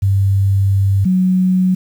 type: tone pair in turn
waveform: sine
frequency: 98 / 185 Hz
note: G2 / F#3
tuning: 0 / 0 cents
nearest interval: major seventh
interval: 1100 cents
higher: second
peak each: -10 dBFS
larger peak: neither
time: 0.02-1.05 / 1.05-1.75 s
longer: first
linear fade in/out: 10 ms
effects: 7-bit